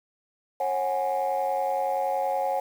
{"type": "chord", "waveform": "sine", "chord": "C# suspended fourth", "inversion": "none", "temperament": "equal with one note detuned", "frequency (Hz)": [543.9, 740, 830.6], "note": ["C#5", "F#5", "G#5"], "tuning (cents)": [-33, 0, 0], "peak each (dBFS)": -27, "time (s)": [0.6, 2.6], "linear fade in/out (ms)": 5, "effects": ["tanh soft clip ceiling -18 dBFS", "8-bit"]}